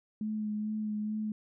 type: tone with vibrato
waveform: sine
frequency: 213.2 Hz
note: G#3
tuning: 46 cents sharp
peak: -31 dBFS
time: 0.21-1.32 s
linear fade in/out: 2 ms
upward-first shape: sine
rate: 2.3 Hz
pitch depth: 19 cents each way
effects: none